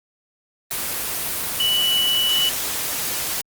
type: tone in noise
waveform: sine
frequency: 2960 Hz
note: F#7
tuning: in tune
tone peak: -17 dBFS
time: 1.6-2.49 s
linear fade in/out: 0 ms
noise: white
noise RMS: -25 dBFS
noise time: 0.71-3.41 s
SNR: +5 dB
effects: Opus 24 kbps